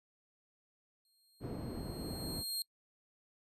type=tone with exponential growth; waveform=sawtooth; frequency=4222 Hz; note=C8; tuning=15 cents sharp; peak=-31 dBFS; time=1.05-2.62 s; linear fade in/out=1 ms; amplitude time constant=340 ms
type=low-pass noise; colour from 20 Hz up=white; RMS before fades=-42 dBFS; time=1.4-2.44 s; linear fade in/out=50 ms; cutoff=310 Hz; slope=12 dB/octave
effects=noise-tail reverb RT60 0.1 s tail -26 dB re dry + resampled to 32000 Hz